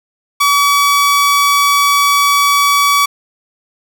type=tone; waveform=sawtooth; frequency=1140 Hz; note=C#6; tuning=48 cents sharp; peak=-5 dBFS; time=0.4-3.06 s; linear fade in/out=10 ms; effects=none